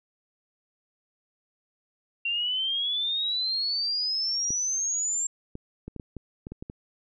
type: exponential sweep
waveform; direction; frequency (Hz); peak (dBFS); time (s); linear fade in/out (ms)
sine; up; 2742 to 7459; -25; 2.25-5.27; 5
type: clicks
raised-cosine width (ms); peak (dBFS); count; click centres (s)
3; -24; 10; 4.505 / 5.554 / 5.88 / 5.963 / 5.998 / 6.167 / 6.469 / 6.52 / 6.625 / 6.699
effects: none